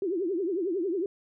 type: tone with vibrato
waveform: sine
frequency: 362.9 Hz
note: F#4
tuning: 34 cents flat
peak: -26 dBFS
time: 0.02-1.06 s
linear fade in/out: 2 ms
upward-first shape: triangle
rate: 11 Hz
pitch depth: 240 cents each way
effects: none